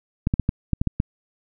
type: clicks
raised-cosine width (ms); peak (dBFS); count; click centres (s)
5; -7; 8; 0.271 / 0.339 / 0.397 / 0.491 / 0.733 / 0.815 / 0.873 / 1.001
effects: none